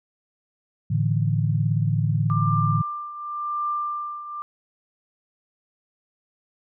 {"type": "chord", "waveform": "sine", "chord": "A suspended fourth", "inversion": "none", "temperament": "just", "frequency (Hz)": [110, 146.67, 165], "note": ["A2", "D3", "E3"], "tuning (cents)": [0, -2, 2], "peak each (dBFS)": [-22, -23, -26], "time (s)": [0.9, 2.82], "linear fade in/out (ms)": 10}
{"type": "tone with tremolo", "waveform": "sine", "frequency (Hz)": 1188, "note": "D6", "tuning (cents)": 20, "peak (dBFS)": -22, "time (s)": [2.3, 4.42], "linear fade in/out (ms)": 0, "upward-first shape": "triangle", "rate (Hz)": 0.9, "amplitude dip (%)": 75}
{"effects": []}